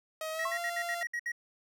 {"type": "tone with pitch glide", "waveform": "sawtooth", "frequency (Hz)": [632, 689.2], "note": ["D#5", "F5"], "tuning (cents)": [27, -23], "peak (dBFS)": -31, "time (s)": [0.21, 1.03], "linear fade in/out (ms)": 2, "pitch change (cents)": 150, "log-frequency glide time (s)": [0.32, 0.58]}
{"type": "tone bursts", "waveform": "triangle", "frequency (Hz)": 1900, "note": "A#6", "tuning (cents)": 33, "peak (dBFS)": -30, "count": 8, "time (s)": [0.39, 1.319], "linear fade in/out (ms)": 5, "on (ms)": 61, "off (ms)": 63}
{"type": "tone with exponential decay", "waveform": "sine", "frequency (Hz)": 1082, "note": "C#6", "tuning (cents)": -42, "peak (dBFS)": -28, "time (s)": [0.45, 0.63], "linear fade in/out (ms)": 5, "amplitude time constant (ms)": 37}
{"effects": []}